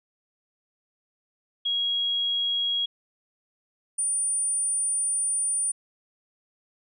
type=tone pair in turn; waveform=sine; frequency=3300 / 9334 Hz; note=G#7 / D9; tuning=-12 / -12 cents; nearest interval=octave + tritone; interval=1800 cents; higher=second; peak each=-23 dBFS; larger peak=neither; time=1.65-2.86 / 3.98-5.72 s; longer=second; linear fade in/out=10 ms; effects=none